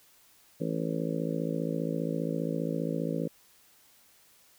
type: harmonic tone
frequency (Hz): 55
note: A1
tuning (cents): 0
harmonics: 3 / 4 / 5 / 6 / 7 / 8 / 9 / 10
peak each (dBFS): -33 / -37 / -35 / -39 / -46 / -39 / -37 / -40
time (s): 0.6-3.28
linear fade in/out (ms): 10
effects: white hiss -61 dBFS RMS until 4.58 s